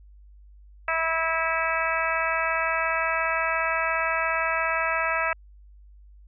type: harmonic tone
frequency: 325.7 Hz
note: E4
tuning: 21 cents flat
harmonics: 2 / 3 / 4 / 5 / 6 / 7 / 8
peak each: -30 / -31 / -28 / -30 / -31 / -32 / -32 dBFS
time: 0.88-5.33 s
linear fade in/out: 2 ms
effects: added 50 Hz sine -47 dBFS peak until 6.27 s